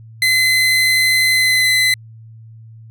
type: tone with pitch glide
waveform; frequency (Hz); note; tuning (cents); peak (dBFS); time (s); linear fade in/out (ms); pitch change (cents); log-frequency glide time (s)
30% pulse; 2043 to 2025; C7 to B6; -42 to +43; -9; 0.22-1.94; 2; -15; 1.32-1.68
effects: added 112 Hz sine -36 dBFS peak until 2.9 s